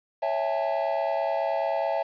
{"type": "chord", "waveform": "triangle", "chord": "A major seventh", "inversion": "first", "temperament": "equal with one note detuned", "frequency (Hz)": [554.4, 659.3, 810.7, 880], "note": ["C#5", "E5", "G#5", "A5"], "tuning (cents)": [0, 0, -42, 0], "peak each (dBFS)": [-28, -25, -30, -30], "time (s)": [0.22, 2.03], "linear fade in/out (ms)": 10, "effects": ["resampled to 11025 Hz", "9-bit"]}